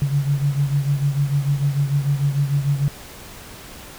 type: beating tone pair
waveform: sine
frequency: 140 / 146.7 Hz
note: C#3 / D3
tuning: +18 / -2 cents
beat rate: 6.7 Hz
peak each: -18 / -23 dBFS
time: 0.02-2.88 s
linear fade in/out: 0 ms
effects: pink hiss -39 dBFS RMS until 3.98 s